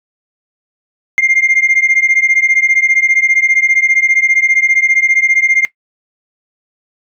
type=beating tone pair; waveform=sine; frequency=2103 / 2118 Hz; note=C7 / C7; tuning=+8 / +21 cents; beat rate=15 Hz; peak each=-10 dBFS; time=1.18-5.65 s; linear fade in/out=0 ms; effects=noise-tail reverb RT60 0.1 s tail -19 dB re dry + tanh soft clip ceiling -4 dBFS